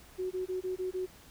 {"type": "tone bursts", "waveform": "sine", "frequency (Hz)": 370, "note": "F#4", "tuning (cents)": 0, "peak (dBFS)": -31, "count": 6, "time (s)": [0.18, 1.065], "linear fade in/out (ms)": 20, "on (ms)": 130, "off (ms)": 21, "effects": ["added 60 Hz sine -63 dBFS peak until 1.3 s", "pink hiss -56 dBFS RMS until 1.3 s"]}